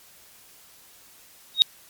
sine tone with exponential growth, 3754 Hz, A#7, 11 cents sharp, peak -7 dBFS, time 1.54-1.62 s, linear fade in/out 0 ms, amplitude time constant 16 ms, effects white hiss -52 dBFS RMS until 1.89 s + MP3 96 kbps

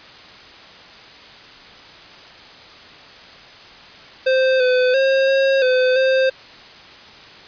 square tone with pitch steps, 522 / 505 / 536 / 540 / 510 / 526 Hz, C5 / B4 / C5 / C#5 / C5 / C5, -4 / +39 / +42 / -45 / -44 / +9 cents, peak -14 dBFS, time 4.26-6.3 s, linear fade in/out 10 ms, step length 340 ms, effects white hiss -41 dBFS RMS until 7.47 s + resampled to 11025 Hz

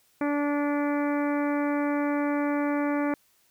harmonic tone, 290 Hz, D4, 22 cents flat, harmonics 1 / 2 / 3 / 4 / 5 / 6 / 7 / 8, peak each -25 / -31 / -35 / -37 / -39 / -41 / -42 / -43 dBFS, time 0.21-3.14 s, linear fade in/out 2 ms, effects white hiss -65 dBFS RMS until 3.5 s

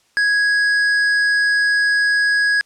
sine tone with hard clipping, 1661.2 Hz, G#6, in tune, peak -15 dBFS, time 0.17-2.61 s, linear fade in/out 0 ms, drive 8 dB, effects white hiss -59 dBFS RMS until 2.65 s + low-pass 8000 Hz 12 dB/octave

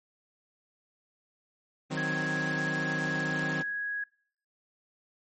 sawtooth chord, C diminished, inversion first, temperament equal, 155.56 / 185 / 261.6 Hz, Eb3 / Gb3 / C4, 0 / 0 / 0 cents, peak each -30 / -33 / -32 dBFS, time 1.9-3.63 s, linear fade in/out 20 ms
sine tone, 1661.2 Hz, G#6, in tune, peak -30 dBFS, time 1.97-4.04 s, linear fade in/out 5 ms
effects noise-tail reverb RT60 0.6 s tail -25 dB re dry + MP3 32 kbps

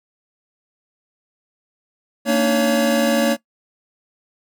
square tone cluster, 229.5 / 283 / 303.3 / 561 Hz, A#3 / C#4 / D#4 / C#5, -27 / +36 / -44 / +21 cents, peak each -19 / -26 / -25 / -19 dBFS, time 2.25-3.37 s, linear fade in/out 50 ms, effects noise-tail reverb RT60 0.1 s tail -19 dB re dry

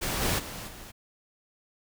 pink noise with level steps, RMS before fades -30 / -27 / -39 / -45 dBFS, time 0.01-0.92 s, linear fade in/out 20 ms, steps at 0.21 / 0.38 / 0.67 s, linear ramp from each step 20 ms, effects none

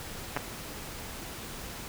clicks, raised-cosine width 0.5 ms, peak -14 dBFS, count 2, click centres 0.365 / 0.372 s, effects pink hiss -41 dBFS RMS until 1.88 s

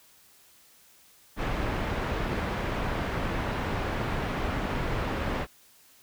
pink low-pass noise, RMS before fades -30 dBFS, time 1.36-5.47 s, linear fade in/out 50 ms, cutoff 2100 Hz, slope 12 dB/octave, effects white hiss -58 dBFS RMS until 6.02 s

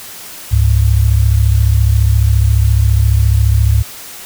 sine tone pair together, 69 / 103.48 Hz, C#2 / G#2, -7 / -6 cents, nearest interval perfect fifth, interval 701 cents, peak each -10 dBFS, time 0.51-3.83 s, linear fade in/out 20 ms, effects white hiss -31 dBFS RMS until 4.25 s

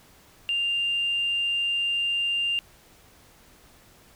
sine tone, 2794 Hz, F7, in tune, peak -22 dBFS, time 0.49-2.59 s, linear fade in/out 0 ms, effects tanh soft clip ceiling -18 dBFS + pink hiss -55 dBFS RMS until 4.15 s

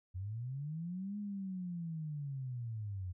sine linear two-way sweep, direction up then down, 87.5 to 208.5 to 87.5 Hz, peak -38 dBFS, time 0.14-3.13 s, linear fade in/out 20 ms, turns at 1.18 s, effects none

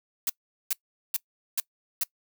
blue noise bursts, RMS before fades -26 dBFS, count 5, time 0.27-2.035 s, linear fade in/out 2 ms, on 25 ms, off 410 ms, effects noise-tail reverb RT60 0.1 s tail -23 dB re dry

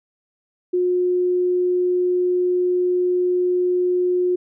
sine tone, 360 Hz, F#4, 47 cents flat, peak -16 dBFS, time 0.73-4.36 s, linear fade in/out 10 ms, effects none

